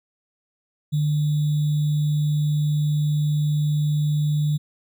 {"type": "tone with sample-and-hold", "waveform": "sine", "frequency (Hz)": 150, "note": "D3", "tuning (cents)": 37, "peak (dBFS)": -18, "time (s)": [0.92, 4.58], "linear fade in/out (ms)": 20, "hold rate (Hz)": 3675, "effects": []}